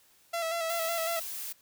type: tone with vibrato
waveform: sawtooth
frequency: 665 Hz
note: E5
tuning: 15 cents sharp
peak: -26 dBFS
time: 0.33-1.2 s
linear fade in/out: 10 ms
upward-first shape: square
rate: 5.4 Hz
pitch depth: 33 cents each way
type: noise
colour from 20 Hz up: blue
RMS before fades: -38 dBFS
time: 0.69-1.53 s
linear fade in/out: 10 ms
effects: white hiss -63 dBFS RMS until 1.61 s